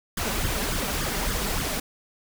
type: noise with flanger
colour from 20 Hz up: pink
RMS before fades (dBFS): -27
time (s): 0.17-1.8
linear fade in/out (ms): 5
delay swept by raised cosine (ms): 0.59 to 5.19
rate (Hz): 3.5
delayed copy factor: +0.85
effects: none